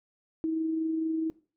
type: tone with amplitude modulation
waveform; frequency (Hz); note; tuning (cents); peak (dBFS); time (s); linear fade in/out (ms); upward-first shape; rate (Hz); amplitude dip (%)
sine; 321; E4; -46; -25; 0.44-1.3; 0; sine; 24.4; 30
effects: noise-tail reverb RT60 0.4 s tail -20 dB re dry